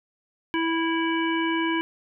harmonic tone, 328.4 Hz, E4, 6 cents flat, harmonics 1 / 3 / 5 / 7 / 9, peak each -24 / -29 / -31 / -32 / -34 dBFS, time 0.54-1.81 s, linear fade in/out 0 ms, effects none

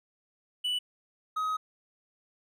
triangle tone pair in turn, 2965 / 1264 Hz, F#7 / D#6, +3 / +27 cents, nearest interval octave + minor third, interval 1476 cents, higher first, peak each -26 dBFS, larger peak neither, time 0.64-0.79 / 1.36-1.57 s, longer second, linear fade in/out 10 ms, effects none

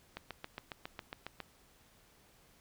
click train, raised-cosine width 0.3 ms, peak -25 dBFS, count 10, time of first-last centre 0.17-1.403 s, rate 7.3 Hz, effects pink hiss -65 dBFS RMS until 2.6 s

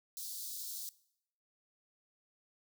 white high-pass noise, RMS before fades -43 dBFS, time 0.17-0.89 s, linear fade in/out 0 ms, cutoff 3800 Hz, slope 48 dB/octave, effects noise-tail reverb RT60 0.7 s tail -20 dB re dry

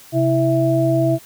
sine tone cluster, 132.7 / 328.5 / 658 Hz, C3 / E4 / E5, +25 / -6 / -3 cents, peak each -18 dBFS, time 0.12-1.19 s, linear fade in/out 50 ms, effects white hiss -44 dBFS RMS until 1.25 s

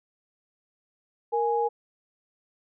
sine tone pair together, 466.2 / 831.5 Hz, A#4 / G#5, 0 / +2 cents, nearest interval minor seventh, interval 1002 cents, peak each -25 dBFS, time 1.32-1.69 s, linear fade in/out 20 ms, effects none

